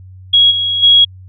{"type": "tone with level steps", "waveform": "sine", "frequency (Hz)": 3314, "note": "G#7", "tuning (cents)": -4, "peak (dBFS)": [-5, -13, -4], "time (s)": [0.33, 1.05], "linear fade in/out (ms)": 10, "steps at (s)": [0.5, 0.82], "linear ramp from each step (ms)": 20, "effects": ["added 93 Hz sine -33 dBFS peak until 1.28 s"]}